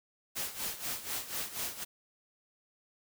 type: noise with tremolo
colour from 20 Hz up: white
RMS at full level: -35 dBFS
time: 0.35-1.85 s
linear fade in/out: 20 ms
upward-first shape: sine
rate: 4.1 Hz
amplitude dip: 75%
effects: none